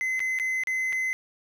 triangle tone with dropouts, 2047 Hz, C7, 38 cents flat, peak -23 dBFS, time 0.01-1.13 s, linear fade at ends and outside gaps 0 ms, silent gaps 0.194-0.203 / 0.388-0.398 / 0.636-0.672 / 0.925-0.929 s, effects none

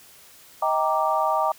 sine chord, Eb major seventh, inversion none, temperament equal with one note detuned, 630.9 / 784 / 932.3 / 1174.7 Hz, Eb5 / G5 / Bb5 / D6, +24 / 0 / 0 / 0 cents, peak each -25 dBFS, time 0.62-1.52 s, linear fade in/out 5 ms, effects white hiss -50 dBFS RMS until 1.58 s

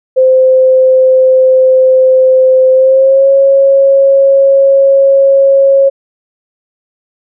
sine tone with pitch glide, 519 to 547 Hz, C5 to C#5, -14 to -23 cents, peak -3 dBFS, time 0.16-5.9 s, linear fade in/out 20 ms, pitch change +91 cents, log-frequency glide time 2.72-3.29 s, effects none

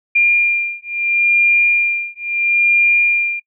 sine beating tone pair, 2400 / 2400.75 Hz, D7 / D7, +37 / +37 cents, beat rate 0.75 Hz, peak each -15 / -15 dBFS, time 0.15-3.4 s, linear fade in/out 10 ms, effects noise-tail reverb RT60 0.1 s tail -22 dB re dry

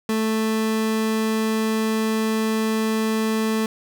30% pulse tone, 220 Hz, A3, in tune, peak -17 dBFS, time 0.09-3.66 s, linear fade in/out 2 ms, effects none

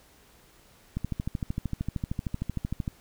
click train, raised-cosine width 5 ms, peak -17 dBFS, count 26, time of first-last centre 0.97-2.878 s, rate 13.1 Hz, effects pink hiss -58 dBFS RMS until 3 s

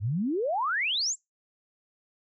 sine exponential sweep, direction up, 92.5 to 7830 Hz, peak -25 dBFS, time 0-1.16 s, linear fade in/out 50 ms, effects noise-tail reverb RT60 0.2 s tail -26 dB re dry

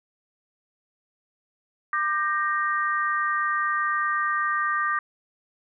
sine chord, G minor, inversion second, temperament equal with one note detuned, 1193.1 / 1568 / 1864.7 Hz, D6 / G6 / Bb6, +27 / 0 / 0 cents, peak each -24 / -29 / -28 dBFS, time 1.93-4.99 s, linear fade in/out 2 ms, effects none

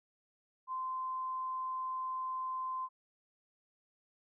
sine tone, 1036 Hz, C6, 17 cents flat, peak -35 dBFS, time 0.67-2.89 s, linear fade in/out 50 ms, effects none

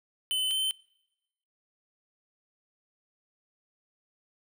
square tone pair in turn, 3039 / 3078 Hz, F#7 / G7, +46 / -32 cents, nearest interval unison, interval 22 cents, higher second, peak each -27 dBFS, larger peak neither, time 0.31-0.51 / 0.51-0.71 s, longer neither, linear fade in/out 0 ms, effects noise-tail reverb RT60 1.0 s tail -26 dB re dry

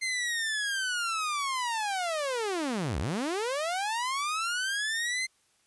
sawtooth linear two-way sweep, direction down then up, 2093 to 56.7 to 2093 Hz, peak -25 dBFS, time 0.01-5.27 s, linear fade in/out 20 ms, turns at 2.99 s, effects white hiss -68 dBFS RMS until 5.66 s + resampled to 24000 Hz

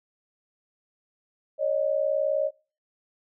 sine tone pair together, 554.4 / 614.1 Hz, C#5 / D#5, 0 / -23 cents, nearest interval major second, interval 177 cents, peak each -25 dBFS, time 1.58-2.51 s, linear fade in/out 50 ms, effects noise-tail reverb RT60 0.4 s tail -26 dB re dry

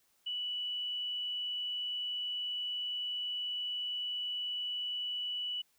sine tone, 2957 Hz, F#7, 2 cents flat, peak -34 dBFS, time 0.26-5.62 s, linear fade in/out 10 ms, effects white hiss -72 dBFS RMS until 5.78 s

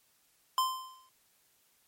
square tone with exponential decay, 1038 Hz, C6, 14 cents flat, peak -24 dBFS, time 0.58-1.09 s, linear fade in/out 1 ms, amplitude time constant 110 ms, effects white hiss -69 dBFS RMS until 1.87 s + MP3 64 kbps

